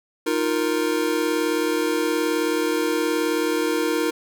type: chord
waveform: square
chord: Eb suspended second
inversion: none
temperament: just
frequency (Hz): 311.1 / 350 / 466.7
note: Eb4 / F4 / Bb4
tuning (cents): 0 / +4 / +2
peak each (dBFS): -25 / -26 / -25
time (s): 0.26-4.11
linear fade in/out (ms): 10
effects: none